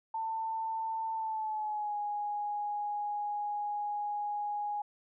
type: tone with pitch glide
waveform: sine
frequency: 893 to 828.4 Hz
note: A5 to G#5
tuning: +25 to -5 cents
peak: -32 dBFS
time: 0.14-4.82 s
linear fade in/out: 5 ms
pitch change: -130 cents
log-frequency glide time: 1.14-1.96 s
effects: none